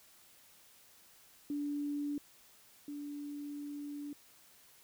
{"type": "tone pair in turn", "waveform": "sine", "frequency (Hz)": [290, 290], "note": ["D4", "D4"], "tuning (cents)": [-22, -22], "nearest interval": "unison", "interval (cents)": 0, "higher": "neither", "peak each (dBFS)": [-34, -40], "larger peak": "first", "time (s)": [[1.5, 2.18], [2.88, 4.13]], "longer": "second", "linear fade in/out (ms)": 2, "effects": ["white hiss -62 dBFS RMS until 4.83 s"]}